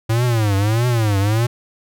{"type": "tone with vibrato", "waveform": "square", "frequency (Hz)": 110, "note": "A2", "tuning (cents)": 0, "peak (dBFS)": -15, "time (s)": [0.09, 1.47], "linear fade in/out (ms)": 10, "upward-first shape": "triangle", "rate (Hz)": 1.6, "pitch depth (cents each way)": 230, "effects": []}